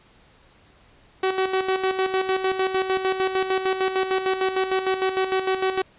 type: tone with tremolo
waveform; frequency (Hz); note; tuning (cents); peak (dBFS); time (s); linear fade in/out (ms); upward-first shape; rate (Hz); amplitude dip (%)
sawtooth; 378.5; F#4; +39; -15; 1.23-5.82; 5; square; 6.6; 60
effects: pink hiss -55 dBFS RMS until 5.98 s + resampled to 8000 Hz